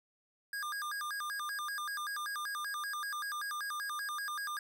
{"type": "tone with vibrato", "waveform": "square", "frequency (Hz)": 1403, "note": "F6", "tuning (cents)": 8, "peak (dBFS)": -37, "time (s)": [0.53, 4.59], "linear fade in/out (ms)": 2, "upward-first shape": "square", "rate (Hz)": 5.2, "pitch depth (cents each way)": 270, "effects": []}